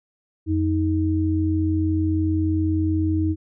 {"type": "tone pair together", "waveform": "sine", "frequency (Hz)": [88.6, 315], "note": ["F2", "D#4"], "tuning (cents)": [25, 21], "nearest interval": "octave + minor seventh", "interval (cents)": 2196, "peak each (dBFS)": [-21, -21], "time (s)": [0.46, 3.36], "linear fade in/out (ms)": 50, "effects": []}